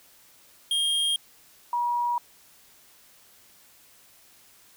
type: tone pair in turn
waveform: square / sine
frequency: 3228 / 959.7 Hz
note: G#7 / B5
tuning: -50 / -50 cents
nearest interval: octave + major sixth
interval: 2100 cents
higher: first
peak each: -23 dBFS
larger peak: neither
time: 0.71-1.16 / 1.73-2.18 s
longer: neither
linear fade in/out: 2 ms
effects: white hiss -56 dBFS RMS until 4.76 s